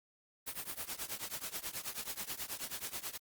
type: noise with tremolo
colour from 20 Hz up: white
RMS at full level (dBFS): -38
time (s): 0.46-3.18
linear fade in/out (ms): 20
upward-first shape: triangle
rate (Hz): 9.3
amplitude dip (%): 95
effects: Opus 32 kbps